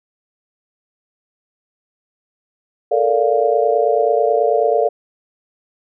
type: chord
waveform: sine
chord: Bb major seventh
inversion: third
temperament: just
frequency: 437 / 466.2 / 582.7 / 699.2 Hz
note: A4 / Bb4 / D5 / F5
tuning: -12 / 0 / -14 / +2 cents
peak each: -18 dBFS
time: 2.91-4.89 s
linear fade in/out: 10 ms
effects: none